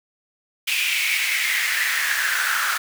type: noise with high-pass filter sweep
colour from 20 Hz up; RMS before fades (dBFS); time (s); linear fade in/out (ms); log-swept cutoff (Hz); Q
pink; -22; 0.67-2.78; 10; 2600 to 1400; 5.6
effects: none